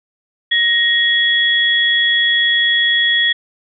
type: tone pair together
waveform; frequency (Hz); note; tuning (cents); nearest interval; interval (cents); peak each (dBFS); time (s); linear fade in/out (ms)
sine; 1879 / 3348; A#6 / G#7; +13 / +13; minor seventh; 1000; -14; 0.51-3.33; 10
effects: none